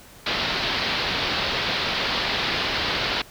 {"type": "low-pass noise", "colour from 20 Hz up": "white", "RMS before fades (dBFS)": -25, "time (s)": [0.26, 3.22], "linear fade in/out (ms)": 5, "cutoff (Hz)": 4600, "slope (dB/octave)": 48, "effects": ["pink hiss -47 dBFS RMS until 3.3 s"]}